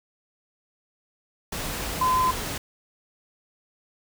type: tone in noise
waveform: sine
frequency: 1023 Hz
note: C6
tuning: 39 cents flat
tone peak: -19 dBFS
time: 2.01-2.31 s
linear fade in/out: 5 ms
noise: pink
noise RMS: -31 dBFS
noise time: 1.52-2.58 s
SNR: +9 dB
effects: none